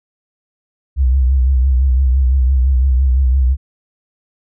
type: tone with vibrato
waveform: sine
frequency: 65 Hz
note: C2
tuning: 11 cents flat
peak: -9 dBFS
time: 0.96-3.57 s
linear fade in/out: 50 ms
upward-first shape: triangle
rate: 5.9 Hz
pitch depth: 100 cents each way
effects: none